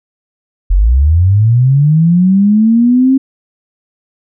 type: linear sweep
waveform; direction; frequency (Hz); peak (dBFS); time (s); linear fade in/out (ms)
sine; up; 41.2 to 270; -5; 0.7-3.18; 10
effects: none